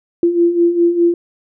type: beating tone pair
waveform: sine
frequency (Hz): 339.6 / 344.5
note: F4 / F4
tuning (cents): -48 / -24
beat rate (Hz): 4.9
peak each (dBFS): -17 / -11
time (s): 0.23-1.14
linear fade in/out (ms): 2
effects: none